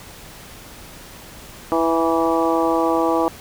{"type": "harmonic tone with a mistuned harmonic", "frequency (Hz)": 164.81, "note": "E3", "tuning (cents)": 0, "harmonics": [2, 3, 4, 5, 6, 7], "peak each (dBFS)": [-20, -22, -23, -24, -25, -25], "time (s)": [1.72, 3.28], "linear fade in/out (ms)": 0, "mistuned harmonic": 6, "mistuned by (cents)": -27, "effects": ["pink hiss -40 dBFS RMS until 3.4 s"]}